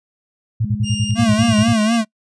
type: tone bursts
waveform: sine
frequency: 112.4 Hz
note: A2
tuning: 37 cents sharp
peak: -14 dBFS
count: 12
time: 0.6-1.733 s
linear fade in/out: 10 ms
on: 55 ms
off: 43 ms
type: tone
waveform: sine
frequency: 207.7 Hz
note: G#3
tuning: in tune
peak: -23 dBFS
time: 0.64-1.7 s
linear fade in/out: 5 ms
type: tone with tremolo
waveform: sawtooth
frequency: 2812 Hz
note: F7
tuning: 11 cents sharp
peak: -20 dBFS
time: 0.83-1.99 s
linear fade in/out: 50 ms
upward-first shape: square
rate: 1.8 Hz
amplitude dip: 50%
type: tone with vibrato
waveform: square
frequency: 222.4 Hz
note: A3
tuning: 19 cents sharp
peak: -14 dBFS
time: 1.15-2.05 s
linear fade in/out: 50 ms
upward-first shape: sine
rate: 4.1 Hz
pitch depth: 94 cents each way
effects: noise-tail reverb RT60 0.1 s tail -25 dB re dry + resampled to 22050 Hz

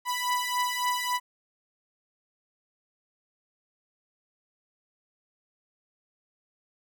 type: beating tone pair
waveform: sawtooth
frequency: 987.8 / 991.4 Hz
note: B5 / B5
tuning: 0 / +6 cents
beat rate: 3.6 Hz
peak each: -25 / -26 dBFS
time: 0.05-1.2 s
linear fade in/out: 50 ms
effects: none

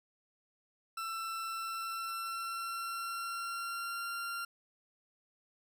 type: tone with pitch glide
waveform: 40% pulse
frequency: 1337 to 1381.8 Hz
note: E6 to F6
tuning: +24 to -19 cents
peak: -36 dBFS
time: 0.97-4.45 s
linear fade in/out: 5 ms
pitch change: +57 cents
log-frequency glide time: 1.39-4.09 s
effects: none

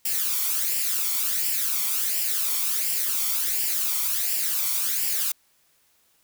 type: noise with flanger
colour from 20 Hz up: blue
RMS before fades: -25 dBFS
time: 0.05-5.32 s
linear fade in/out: 5 ms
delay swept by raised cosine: 0.39 to 0.91 ms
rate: 1.4 Hz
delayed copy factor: +0.6
effects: white hiss -64 dBFS RMS until 6.23 s

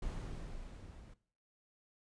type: noise with level ramp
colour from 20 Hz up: brown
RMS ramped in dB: -40 to -54 dBFS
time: 0.02-1.14 s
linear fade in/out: 5 ms
effects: noise-tail reverb RT60 0.5 s tail -18 dB re dry + resampled to 22050 Hz

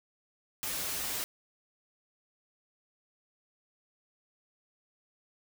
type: noise with comb filter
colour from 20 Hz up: white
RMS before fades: -35 dBFS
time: 0.63-1.24 s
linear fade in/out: 0 ms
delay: 8.6 ms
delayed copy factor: -0.55
effects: none

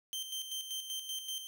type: tone with tremolo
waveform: sawtooth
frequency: 3127 Hz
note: G7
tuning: 5 cents flat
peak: -33 dBFS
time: 0.13-1.47 s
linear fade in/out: 0 ms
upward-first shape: square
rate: 5.2 Hz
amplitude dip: 55%
effects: none

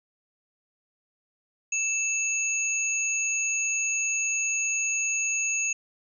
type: tone pair together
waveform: sine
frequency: 2637 / 6645 Hz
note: E7 / G#8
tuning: 0 / 0 cents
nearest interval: octave + major third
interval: 1600 cents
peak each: -27 dBFS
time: 1.72-5.73 s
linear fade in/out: 5 ms
effects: none

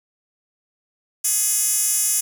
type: tone with high-pass filter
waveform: 10% pulse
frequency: 419.7 Hz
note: G#4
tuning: 18 cents sharp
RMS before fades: -20 dBFS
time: 1.24-2.21 s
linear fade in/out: 10 ms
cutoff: 8400 Hz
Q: 2.5
effects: none

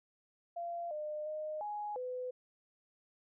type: tone with pitch steps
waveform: sine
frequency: 687 / 605 / 615 / 834 / 503 Hz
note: F5 / D#5 / D#5 / G#5 / B4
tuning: -29 / -49 / -20 / +7 / +32 cents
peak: -37 dBFS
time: 0.56-2.31 s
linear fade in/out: 10 ms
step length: 350 ms
effects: none

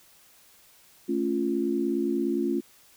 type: chord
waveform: sine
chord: A augmented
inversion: none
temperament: equal with one note detuned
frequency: 220 / 277.2 / 347 Hz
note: A3 / C#4 / E#4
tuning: 0 / 0 / -11 cents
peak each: -30 / -28 / -27 dBFS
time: 1.08-2.61 s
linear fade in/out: 20 ms
effects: white hiss -57 dBFS RMS until 2.96 s

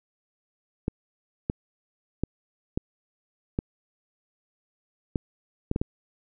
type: clicks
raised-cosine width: 3 ms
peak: -12 dBFS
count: 9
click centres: 0.881 / 1.499 / 2.236 / 2.775 / 3.589 / 5.158 / 5.714 / 5.761 / 5.815 s
effects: none

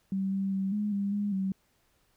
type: tone with pitch steps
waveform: sine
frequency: 192.8 / 194.5 / 193 / 208.6 / 199.6 / 204.8 / 191.7 Hz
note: G3 / G3 / G3 / G#3 / G3 / G#3 / G3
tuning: -28 / -13 / -27 / +8 / +32 / -24 / -38 cents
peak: -27 dBFS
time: 0.12-1.52 s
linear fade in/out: 2 ms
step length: 200 ms
effects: pink hiss -70 dBFS RMS until 2.16 s

